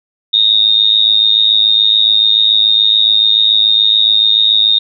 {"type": "tone with amplitude modulation", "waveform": "sine", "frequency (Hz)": 3705, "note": "A#7", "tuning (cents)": -11, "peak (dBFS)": -3, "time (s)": [0.33, 4.79], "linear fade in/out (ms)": 10, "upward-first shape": "sine", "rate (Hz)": 107, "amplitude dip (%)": 90, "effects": []}